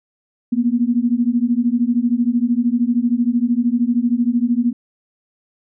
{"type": "beating tone pair", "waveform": "sine", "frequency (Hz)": [233.1, 246.1], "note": ["A#3", "B3"], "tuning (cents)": [0, -6], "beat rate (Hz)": 13, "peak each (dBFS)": -17, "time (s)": [0.52, 4.73], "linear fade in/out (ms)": 10, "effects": []}